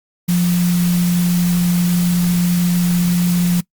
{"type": "tone in noise", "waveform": "sine", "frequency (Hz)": 175.7, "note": "F3", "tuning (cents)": 11, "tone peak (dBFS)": -12, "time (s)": [0.28, 3.61], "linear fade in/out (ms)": 10, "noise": "white", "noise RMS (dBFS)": -27, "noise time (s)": [0.28, 3.61], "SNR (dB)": 12, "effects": ["noise-tail reverb RT60 0.1 s tail -22 dB re dry", "Opus 48 kbps"]}